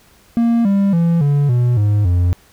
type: tone with pitch steps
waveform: triangle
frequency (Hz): 233.1 / 198.29 / 168.68 / 143.49 / 122.06 / 103.83 / 88.33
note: A#3 / G3 / E3 / D3 / B2 / G#2 / F2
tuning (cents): 0 / +20 / +40 / -40 / -20 / 0 / +20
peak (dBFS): -9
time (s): 0.37-2.33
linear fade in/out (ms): 0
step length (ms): 280
effects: pink hiss -50 dBFS RMS until 2.52 s